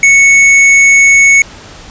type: tone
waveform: square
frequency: 2213 Hz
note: C#7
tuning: 3 cents flat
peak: -3 dBFS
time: 0.03-1.42 s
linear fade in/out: 2 ms
effects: pink hiss -32 dBFS RMS until 1.9 s + resampled to 16000 Hz